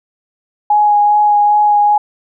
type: tone with vibrato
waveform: sine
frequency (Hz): 832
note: G#5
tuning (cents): +3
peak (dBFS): -7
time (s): 0.7-1.98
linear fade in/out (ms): 5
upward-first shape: sine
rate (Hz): 2.5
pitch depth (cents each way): 13
effects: none